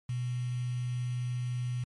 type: tone with quantisation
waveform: sine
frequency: 123.47 Hz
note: B2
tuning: in tune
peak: -30 dBFS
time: 0.09-1.84 s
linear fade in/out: 5 ms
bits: 8
effects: MP3 48 kbps